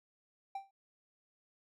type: tone with exponential decay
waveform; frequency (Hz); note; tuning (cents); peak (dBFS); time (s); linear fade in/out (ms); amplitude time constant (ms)
triangle; 783; G5; -2; -33; 0.55-0.71; 5; 34
effects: none